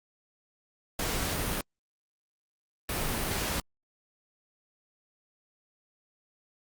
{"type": "noise bursts at uneven times", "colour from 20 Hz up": "pink", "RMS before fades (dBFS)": -31, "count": 2, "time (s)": [[0.99, 1.61], [2.89, 3.6]], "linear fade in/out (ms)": 2, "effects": ["Opus 48 kbps"]}